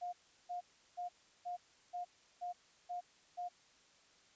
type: tone bursts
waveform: sine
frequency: 711 Hz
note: F5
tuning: 31 cents sharp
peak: -39 dBFS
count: 8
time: 0.01-3.49 s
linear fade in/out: 20 ms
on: 120 ms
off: 360 ms
effects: white hiss -67 dBFS RMS until 4.35 s + resampled to 16000 Hz